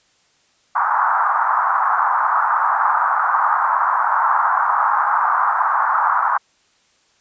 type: band-pass noise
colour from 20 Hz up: pink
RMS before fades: -17 dBFS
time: 0.75-6.38 s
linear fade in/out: 10 ms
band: 850 to 1400 Hz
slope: 48 dB/octave
effects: white hiss -59 dBFS RMS until 7.2 s + resampled to 16000 Hz